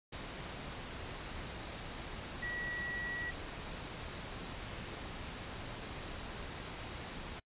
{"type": "tone in noise", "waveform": "sine", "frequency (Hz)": 1931, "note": "B6", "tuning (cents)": -39, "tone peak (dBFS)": -38, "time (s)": [2.42, 3.31], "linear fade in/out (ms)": 10, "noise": "pink", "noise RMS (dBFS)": -44, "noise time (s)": [0.12, 7.4], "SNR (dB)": 3, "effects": ["noise-tail reverb RT60 0.1 s tail -25 dB re dry", "resampled to 8000 Hz"]}